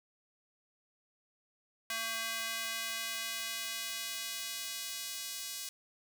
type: tone with high-pass filter sweep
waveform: square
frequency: 226 Hz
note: A3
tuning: 47 cents sharp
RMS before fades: -39 dBFS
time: 1.9-5.69 s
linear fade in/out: 2 ms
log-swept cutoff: 1600 to 4600 Hz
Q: 0.81
effects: 10-bit